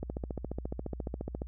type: click train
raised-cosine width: 2 ms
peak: -22 dBFS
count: 21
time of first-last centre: 0.03-1.419 s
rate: 14.4 Hz
effects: added 60 Hz sine -40 dBFS peak until 1.47 s